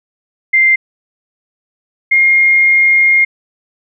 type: tone pair in turn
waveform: sine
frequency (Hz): 2093 / 2131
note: C7 / C7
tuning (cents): 0 / +31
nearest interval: unison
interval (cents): 31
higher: second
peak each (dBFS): -6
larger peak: neither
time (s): 0.53-0.76 / 2.11-3.25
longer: second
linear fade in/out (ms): 10
effects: none